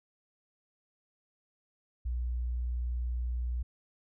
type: tone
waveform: sine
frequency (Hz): 60.6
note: B1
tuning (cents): -32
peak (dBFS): -30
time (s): 2.05-3.63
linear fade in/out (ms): 10
effects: none